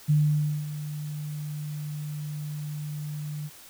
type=tone with ADSR envelope; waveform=sine; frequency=150 Hz; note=D3; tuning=37 cents sharp; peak=-17 dBFS; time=0.08-3.5 s; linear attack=22 ms; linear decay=550 ms; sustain=-14 dB; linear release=42 ms; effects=white hiss -49 dBFS RMS until 3.69 s